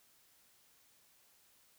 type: silence
effects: white hiss -68 dBFS RMS until 1.78 s

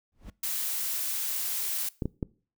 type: noise with exponential growth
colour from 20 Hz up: brown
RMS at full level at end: -36 dBFS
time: 0.12-0.3 s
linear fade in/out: 2 ms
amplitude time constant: 37 ms
type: noise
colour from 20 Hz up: blue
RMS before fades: -31 dBFS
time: 0.43-1.89 s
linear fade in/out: 5 ms
type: clicks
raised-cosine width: 3 ms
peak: -16 dBFS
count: 3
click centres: 2.022 / 2.056 / 2.228 s
effects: noise-tail reverb RT60 0.4 s tail -22 dB re dry

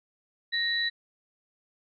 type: tone pair together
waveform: sine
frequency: 1864.7 / 3951 Hz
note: A#6 / B7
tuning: 0 / 0 cents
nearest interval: octave + minor second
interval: 1300 cents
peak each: -28 dBFS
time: 0.52-0.9 s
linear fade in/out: 20 ms
effects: none

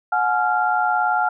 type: tone cluster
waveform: sine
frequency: 730 / 848 / 1388 Hz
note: F#5 / G#5 / F6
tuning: -24 / +36 / -11 cents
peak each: -21 dBFS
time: 0.12-1.29 s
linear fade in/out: 5 ms
effects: none

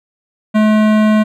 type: tone with hard clipping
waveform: sine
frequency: 214.7 Hz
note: A3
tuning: 42 cents flat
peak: -10 dBFS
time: 0.54-1.24 s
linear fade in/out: 20 ms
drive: 18 dB
effects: none

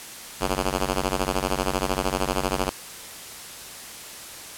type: ring-modulated tone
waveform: 5% pulse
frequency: 94.3 Hz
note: F#2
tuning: 33 cents sharp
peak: -9 dBFS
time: 0.4-2.7 s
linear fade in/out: 10 ms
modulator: 135 Hz
effects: white hiss -39 dBFS RMS until 4.57 s + low-pass 12000 Hz 12 dB/octave

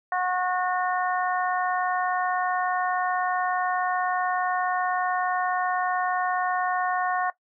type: harmonic tone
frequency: 364.7 Hz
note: F#4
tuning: 25 cents flat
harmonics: 2 / 3 / 4 / 5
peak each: -25 / -29 / -33 / -32 dBFS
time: 0.12-7.3 s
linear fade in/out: 2 ms
effects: noise-tail reverb RT60 0.1 s tail -18 dB re dry

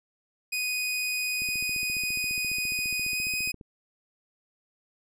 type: tone with pitch glide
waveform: sawtooth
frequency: 2489 to 2505 Hz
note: D#7 to D#7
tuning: 0 to +11 cents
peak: -24 dBFS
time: 0.52-3.52 s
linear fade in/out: 10 ms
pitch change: +11 cents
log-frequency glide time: 3.13-3.19 s
type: click train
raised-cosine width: 3 ms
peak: -31 dBFS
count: 33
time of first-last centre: 1.42-3.612 s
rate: 14.6 Hz
effects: none

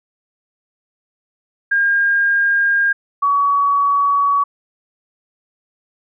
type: tone pair in turn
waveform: sine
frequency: 1613 / 1130.4 Hz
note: G6 / C#6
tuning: +49 / +34 cents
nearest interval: tritone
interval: 615 cents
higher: first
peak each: -12 dBFS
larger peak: neither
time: 1.71-2.93 / 3.22-4.44 s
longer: neither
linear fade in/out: 10 ms
effects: none

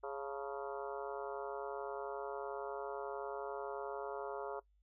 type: harmonic tone with a mistuned harmonic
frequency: 138.59 Hz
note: C#3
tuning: in tune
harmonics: 3 / 4 / 5 / 6 / 7 / 8 / 9 / 10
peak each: -44 / -46 / -48 / -50 / -51 / -52 / -53 / -54 dBFS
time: 0.03-4.6 s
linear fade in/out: 10 ms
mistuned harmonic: 6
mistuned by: +96 cents
effects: noise-tail reverb RT60 0.1 s tail -20 dB re dry + added 50 Hz sine -69 dBFS peak until 4.82 s

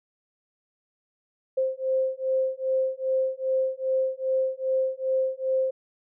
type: beating tone pair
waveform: sine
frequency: 523.3 / 525.8 Hz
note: C5 / C5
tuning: 0 / +8 cents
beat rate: 2.5 Hz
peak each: -26 dBFS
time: 1.57-5.71 s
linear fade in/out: 10 ms
effects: none

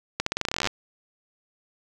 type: accelerating click train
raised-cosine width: 0.2 ms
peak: -7 dBFS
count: 18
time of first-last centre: 0.2-0.673 s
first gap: 64 ms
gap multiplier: 0.88
effects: none

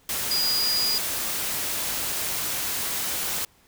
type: tone in noise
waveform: sine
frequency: 4884 Hz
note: D#8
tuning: 33 cents flat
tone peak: -22 dBFS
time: 0.31-0.98 s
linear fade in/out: 2 ms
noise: white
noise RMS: -28 dBFS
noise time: 0.09-3.45 s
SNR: +3 dB
effects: pink hiss -59 dBFS RMS until 3.67 s

